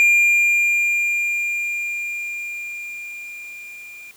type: tone with level ramp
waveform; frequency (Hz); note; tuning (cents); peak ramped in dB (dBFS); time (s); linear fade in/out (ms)
triangle; 2400; D7; +37; -9 to -35; 0-4.11; 0
effects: white hiss -50 dBFS RMS until 4.16 s